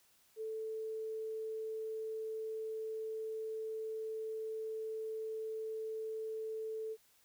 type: tone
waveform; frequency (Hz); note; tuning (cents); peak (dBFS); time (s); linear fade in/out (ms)
sine; 440; A4; 0; -38; 0.36-6.97; 50
effects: white hiss -69 dBFS RMS until 7.24 s